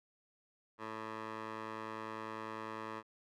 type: tone with band-pass filter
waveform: 15% pulse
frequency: 110 Hz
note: A2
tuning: in tune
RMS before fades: -44 dBFS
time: 0.78-3.03 s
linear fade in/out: 50 ms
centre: 1100 Hz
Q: 1.2
effects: none